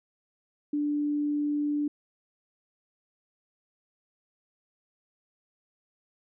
sine tone, 293.7 Hz, D4, in tune, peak -25 dBFS, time 0.73-1.88 s, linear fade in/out 5 ms, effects none

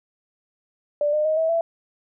sine tone with pitch steps, 587.3 / 606.3 / 625.8 / 646 / 666.9 Hz, D5 / D#5 / D#5 / E5 / E5, 0 / -45 / +10 / -35 / +20 cents, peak -18 dBFS, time 1.01-1.61 s, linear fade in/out 2 ms, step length 120 ms, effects none

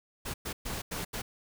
pink noise bursts at uneven times, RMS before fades -36 dBFS, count 5, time 0.25-0.34 / 0.45-0.53 / 0.65-0.82 / 0.91-1.05 / 1.13-1.22 s, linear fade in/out 10 ms, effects none

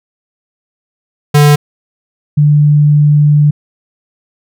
square / sine tone pair in turn, 146.83 / 147.94 Hz, D3 / D3, 0 / +13 cents, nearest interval unison, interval 13 cents, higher second, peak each -4 dBFS, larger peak neither, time 1.34-1.56 / 2.37-3.51 s, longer second, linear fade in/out 10 ms, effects none

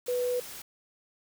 sine tone in noise, 493.9 Hz, B4, in tune, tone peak -26 dBFS, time 0.08-0.4 s, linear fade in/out 5 ms, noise white, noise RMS -43 dBFS, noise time 0.06-0.62 s, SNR +14 dB, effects none

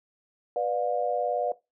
sine chord, B diminished, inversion none, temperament just, 493.9 / 592.7 / 711.2 Hz, B4 / D5 / F5, 0 / +16 / +31 cents, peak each -29 dBFS, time 0.56-1.52 s, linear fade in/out 2 ms, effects noise-tail reverb RT60 0.2 s tail -17 dB re dry

